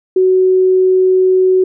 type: tone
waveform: sine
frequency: 372.8 Hz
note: F#4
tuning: 13 cents sharp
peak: -7 dBFS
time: 0.16-1.64 s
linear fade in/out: 5 ms
effects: none